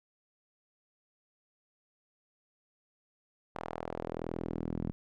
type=tone with band-pass filter sweep; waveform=sawtooth; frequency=41.2 Hz; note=E1; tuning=in tune; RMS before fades=-38 dBFS; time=3.55-4.92 s; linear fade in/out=0 ms; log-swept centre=900 to 200 Hz; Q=1.3; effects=none